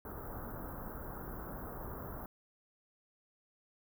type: band-stop noise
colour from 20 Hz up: pink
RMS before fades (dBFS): -44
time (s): 0.05-2.26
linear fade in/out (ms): 2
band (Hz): 1500 to 13000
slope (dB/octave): 48
effects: none